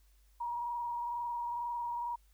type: tone with frequency modulation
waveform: sine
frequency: 953 Hz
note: A#5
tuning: 38 cents sharp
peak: -34 dBFS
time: 0.4-2.16 s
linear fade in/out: 10 ms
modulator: 22.1 Hz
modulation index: 0.77
effects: added 50 Hz sine -62 dBFS peak until 2.33 s + white hiss -73 dBFS RMS until 2.33 s